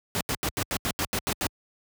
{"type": "noise bursts", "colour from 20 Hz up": "pink", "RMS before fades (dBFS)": -27, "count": 10, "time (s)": [0.15, 1.468], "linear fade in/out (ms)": 0, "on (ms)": 58, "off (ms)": 82, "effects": ["high-pass 60 Hz 12 dB/octave"]}